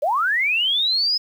sine linear sweep, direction up, 530 to 5130 Hz, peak -17 dBFS, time 0.02-1.18 s, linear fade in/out 10 ms, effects 8-bit

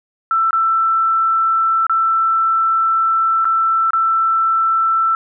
sine tone with dropouts, 1332 Hz, E6, 18 cents sharp, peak -12 dBFS, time 0.31-5.15 s, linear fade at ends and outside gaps 1 ms, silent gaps 0.508-0.53 / 1.867-1.896 / 3.446-3.453 / 3.906-3.933 s, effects none

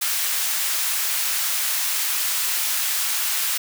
white high-pass noise, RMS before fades -23 dBFS, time 0.01-3.58 s, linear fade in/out 10 ms, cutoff 1100 Hz, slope 12 dB/octave, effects none

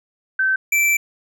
sine / square tone pair in turn, 1543 / 2334 Hz, G6 / D7, -28 / -11 cents, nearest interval perfect fifth, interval 717 cents, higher second, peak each -15 dBFS, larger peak neither, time 0.39-0.56 / 0.72-0.97 s, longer second, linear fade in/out 5 ms, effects none

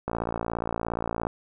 click train, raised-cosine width 1 ms, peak -14 dBFS, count 69, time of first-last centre 0.08-1.269 s, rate 57.2 Hz, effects none

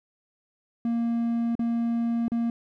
triangle tone with dropouts, 233.1 Hz, A#3, in tune, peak -21 dBFS, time 0.85-2.5 s, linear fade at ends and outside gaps 2 ms, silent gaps 1.553-1.593 / 2.282-2.318 s, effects none

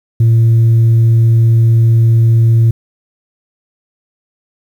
sine tone, 114.4 Hz, A#2, 32 cents flat, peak -3 dBFS, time 0.2-2.71 s, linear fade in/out 5 ms, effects tanh soft clip ceiling -4 dBFS + 7-bit

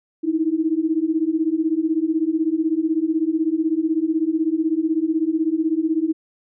sine beating tone pair, 310.4 / 326.4 Hz, D#4 / E4, -4 / -17 cents, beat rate 16 Hz, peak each -21 / -20 dBFS, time 0.23-6.13 s, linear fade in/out 20 ms, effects none

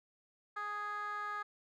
15% pulse tone with band-pass filter, 415.3 Hz, G#4, in tune, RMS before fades -40 dBFS, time 0.56-1.43 s, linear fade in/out 10 ms, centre 1400 Hz, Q 4.3, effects none

